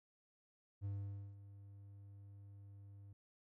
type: tone with ADSR envelope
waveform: triangle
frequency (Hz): 99.9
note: G2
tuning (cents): +33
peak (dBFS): -37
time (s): 0.81-3.13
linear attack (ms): 40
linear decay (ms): 500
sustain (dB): -15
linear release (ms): 4
effects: none